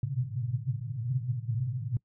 pink band-pass noise, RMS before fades -32 dBFS, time 0.03-1.97 s, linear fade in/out 2 ms, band 110 to 140 Hz, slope 96 dB/octave, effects noise-tail reverb RT60 0.1 s tail -24 dB re dry

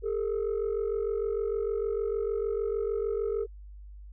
sine tone pair together, 406.7 / 453.3 Hz, G#4 / A#4, -36 / -48 cents, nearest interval major second, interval 188 cents, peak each -28 / -28 dBFS, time 0.02-3.47 s, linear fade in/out 50 ms, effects tanh soft clip ceiling -24 dBFS + added 50 Hz sine -43 dBFS peak until 4.12 s

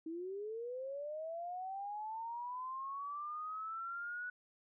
sine linear sweep, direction up, 315 to 1480 Hz, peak -40 dBFS, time 0.06-4.3 s, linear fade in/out 5 ms, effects none

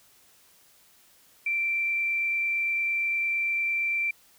sine tone with frequency modulation, 2349 Hz, D7, in tune, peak -24 dBFS, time 1.46-4.11 s, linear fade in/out 5 ms, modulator 28.8 Hz, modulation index 0.49, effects white hiss -59 dBFS RMS until 4.38 s

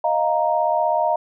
sine chord, Eb suspended second, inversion none, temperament equal, 622.3 / 698.5 / 932.3 Hz, Eb5 / F5 / Bb5, 0 / 0 / 0 cents, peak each -21 dBFS, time 0.04-1.16 s, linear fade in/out 5 ms, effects none

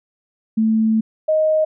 sine tone pair in turn, 220.7 / 624.2 Hz, A3 / D#5, +5 / +5 cents, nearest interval octave + tritone, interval 1800 cents, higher second, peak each -13 / -13 dBFS, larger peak neither, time 0.57-1.01 / 1.28-1.65 s, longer first, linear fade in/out 10 ms, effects none

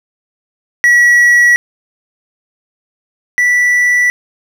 triangle tone pair in turn, 1930 / 1962.6 Hz, B6 / B6, -40 / -11 cents, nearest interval unison, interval 29 cents, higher second, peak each -3 / -6 dBFS, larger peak first, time 0.84-1.56 / 3.38-4.1 s, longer neither, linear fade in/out 0 ms, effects none

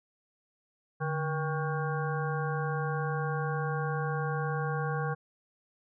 harmonic tone with a mistuned harmonic, 158.7 Hz, D#3, 35 cents sharp, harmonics 1 / 3 / 5 / 7 / 9 / 10, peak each -31 / -36 / -38 / -39 / -41 / -41 dBFS, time 1-5.15 s, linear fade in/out 20 ms, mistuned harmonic 1, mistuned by -130 cents, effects none

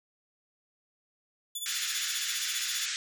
15% pulse tone with tremolo, 3467 Hz, A7, 26 cents flat, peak -25 dBFS, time 1.55-2.86 s, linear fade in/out 5 ms, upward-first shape sine, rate 15 Hz, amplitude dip 70%
white band-pass noise, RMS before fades -34 dBFS, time 1.66-2.96 s, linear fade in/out 0 ms, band 1400 to 7400 Hz, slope 48 dB/octave
effects none

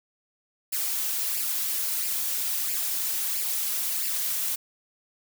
blue noise with flanger, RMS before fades -28 dBFS, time 0.72-4.56 s, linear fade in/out 10 ms, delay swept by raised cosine 0.4 to 4.8 ms, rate 1.5 Hz, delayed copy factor +0.6, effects none

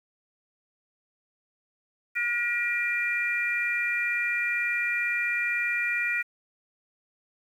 harmonic tone, 477.9 Hz, A#4, 43 cents sharp, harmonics 3 / 4 / 5, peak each -32 / -28 / -28 dBFS, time 2.15-6.23 s, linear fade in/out 20 ms, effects 9-bit

